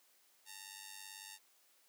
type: ring-modulated tone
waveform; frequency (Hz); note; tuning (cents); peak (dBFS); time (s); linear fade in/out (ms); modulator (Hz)
5% pulse; 917; A#5; -29; -34; 0.45-1.39; 50; 966
effects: white hiss -70 dBFS RMS until 1.88 s + high-pass 300 Hz 12 dB/octave